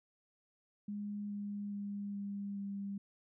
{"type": "tone with pitch steps", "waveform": "sine", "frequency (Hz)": [205.7, 204, 202.4, 200.8, 199.15], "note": ["G#3", "G#3", "G#3", "G3", "G3"], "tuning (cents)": [-16, -31, -44, 42, 28], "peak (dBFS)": -38, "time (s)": [0.88, 2.98], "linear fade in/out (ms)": 5, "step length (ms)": 420, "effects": []}